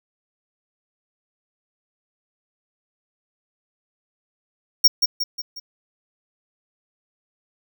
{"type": "tone with echo", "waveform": "square", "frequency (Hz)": 5550, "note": "F8", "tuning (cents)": -12, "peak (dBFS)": -9, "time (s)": [4.84, 4.88], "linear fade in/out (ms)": 10, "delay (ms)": 180, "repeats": 4, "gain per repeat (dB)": -6, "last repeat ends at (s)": 5.6, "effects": []}